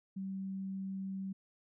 sine tone, 192.4 Hz, G3, 32 cents flat, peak -37 dBFS, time 0.16-1.33 s, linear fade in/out 10 ms, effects none

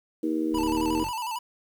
harmonic tone, 79 Hz, D#2, 27 cents sharp, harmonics 3 / 4 / 5 / 6, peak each -33 / -25 / -35 / -34 dBFS, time 0.23-1.04 s, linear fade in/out 5 ms
20% pulse exponential sweep, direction up, 30.87 to 47.69 Hz, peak -31 dBFS, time 0.51-1.12 s, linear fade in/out 50 ms
square tone with vibrato, 932.3 Hz, A#5, in tune, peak -30 dBFS, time 0.54-1.39 s, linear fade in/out 10 ms, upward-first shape square, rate 11 Hz, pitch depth 84 cents each way
effects 9-bit

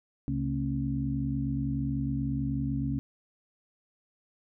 harmonic tone with a mistuned harmonic, 68.1 Hz, C#2, 30 cents flat, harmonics 1 / 2 / 3 / 4, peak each -36 / -31 / -36 / -32 dBFS, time 0.28-2.99 s, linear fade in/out 0 ms, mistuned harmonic 3, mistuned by +150 cents, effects none

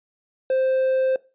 triangle tone, 523.3 Hz, C5, in tune, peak -16 dBFS, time 0.5-1.16 s, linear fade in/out 2 ms, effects noise-tail reverb RT60 0.3 s tail -20 dB re dry + resampled to 8000 Hz

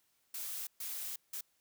blue noise bursts at uneven times, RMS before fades -41 dBFS, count 3, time 0.34-0.67 / 0.8-1.16 / 1.33-1.41 s, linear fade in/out 5 ms, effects white hiss -75 dBFS RMS until 1.6 s

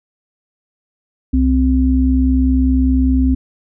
sine tone pair together, 65 / 260 Hz, C2 / C4, -11 / -11 cents, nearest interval 2 octaves, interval 2400 cents, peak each -13 dBFS, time 1.33-3.35 s, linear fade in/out 10 ms, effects none

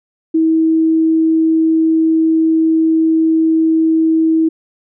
sine tone, 321.8 Hz, E4, 42 cents flat, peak -9 dBFS, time 0.34-4.49 s, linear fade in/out 10 ms, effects none

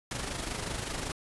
pink noise with amplitude modulation, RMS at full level -33 dBFS, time 0.11-1.12 s, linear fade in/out 2 ms, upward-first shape sine, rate 25.3 Hz, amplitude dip 55%, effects resampled to 24000 Hz

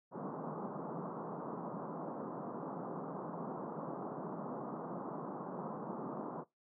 pink band-pass noise, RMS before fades -43 dBFS, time 0.11-6.45 s, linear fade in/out 50 ms, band 150 to 1200 Hz, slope 48 dB/octave, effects noise-tail reverb RT60 0.2 s tail -22 dB re dry

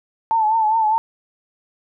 sine tone with vibrato, 880 Hz, A5, in tune, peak -14 dBFS, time 0.31-0.98 s, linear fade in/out 0 ms, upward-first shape triangle, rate 4.9 Hz, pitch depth 72 cents each way, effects none

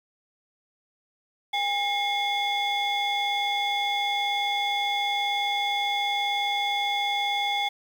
sine tone cluster, 810 / 2152 / 3435 Hz, G#5 / C7 / A7, -43 / +48 / -42 cents, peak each -25 / -28 / -27 dBFS, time 1.53-7.69 s, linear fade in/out 10 ms, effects tanh soft clip ceiling -19 dBFS + 8-bit

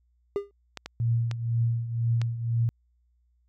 triangle tone with exponential decay, 403.3 Hz, G4, 49 cents sharp, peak -19 dBFS, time 0.36-0.51 s, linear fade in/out 0 ms, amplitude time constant 32 ms
clicks, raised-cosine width 0.2 ms, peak -18 dBFS, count 4, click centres 0.773 / 0.86 / 1.313 / 2.216 s
sine tone with tremolo, 116.54 Hz, A#2, in tune, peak -20 dBFS, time 1-2.69 s, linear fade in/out 0 ms, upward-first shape triangle, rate 2 Hz, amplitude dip 75%
effects added 60 Hz sine -64 dBFS peak until 3.48 s

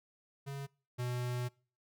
square tone pair in turn, 138.9 / 123.39 Hz, C#3 / B2, +4 / -1 cents, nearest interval major second, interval 205 cents, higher first, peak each -40 / -35 dBFS, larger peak second, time 0.46-0.67 / 0.98-1.49 s, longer second, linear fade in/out 20 ms, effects noise-tail reverb RT60 0.4 s tail -25 dB re dry

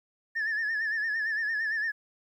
sine tone with vibrato, 1758 Hz, A6, 2 cents flat, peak -25 dBFS, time 0.35-1.92 s, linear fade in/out 20 ms, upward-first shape sine, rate 8.8 Hz, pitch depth 78 cents each way, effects tanh soft clip ceiling -25 dBFS + 11-bit

